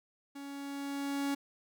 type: tone with level ramp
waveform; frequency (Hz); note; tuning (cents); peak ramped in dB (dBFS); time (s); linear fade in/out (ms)
45% pulse; 280; C#4; +18; -43 to -30; 0.35-1.35; 10
effects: none